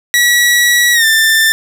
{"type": "tone with pitch glide", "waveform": "sawtooth", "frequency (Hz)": [1932, 1781.9], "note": ["B6", "A6"], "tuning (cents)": [-39, 21], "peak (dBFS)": -4, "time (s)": [0.14, 1.52], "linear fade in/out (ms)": 0, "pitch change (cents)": -140, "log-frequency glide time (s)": [0.93, 1.05], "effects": []}